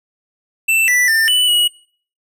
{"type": "tone with pitch steps", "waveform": "square", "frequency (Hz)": [2667, 1973, 1794, 2979, 2913], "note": ["E7", "B6", "A6", "F#7", "F#7"], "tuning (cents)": [20, -2, 33, 11, -28], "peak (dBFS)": -12, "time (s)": [0.68, 1.68], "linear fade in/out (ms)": 10, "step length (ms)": 200, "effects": ["noise-tail reverb RT60 0.5 s tail -24 dB re dry"]}